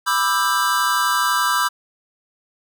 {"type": "chord", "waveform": "square", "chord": "E minor seventh", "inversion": "second", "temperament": "just", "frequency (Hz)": [988.9, 1186.7, 1318.5, 1582.2], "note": ["B5", "D6", "E6", "G6"], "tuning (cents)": [2, 18, 0, 16], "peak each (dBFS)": -23, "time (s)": [0.06, 1.69], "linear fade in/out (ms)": 20, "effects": []}